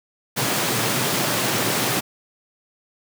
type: high-pass noise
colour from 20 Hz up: pink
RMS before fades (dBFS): -22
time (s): 0.36-2.01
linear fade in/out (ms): 20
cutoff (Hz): 110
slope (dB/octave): 96
effects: none